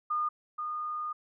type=tone pair in turn; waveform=sine; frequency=1218 / 1223.5 Hz; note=D#6 / D#6; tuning=-37 / -29 cents; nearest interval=unison; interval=8 cents; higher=second; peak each=-27 / -32 dBFS; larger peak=first; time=0.1-0.29 / 0.58-1.13 s; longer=second; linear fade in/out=10 ms; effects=none